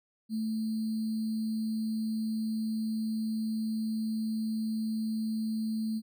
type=tone with sample-and-hold; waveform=sine; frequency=220 Hz; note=A3; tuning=in tune; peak=-29 dBFS; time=0.29-6.02 s; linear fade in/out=50 ms; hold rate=4410 Hz; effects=none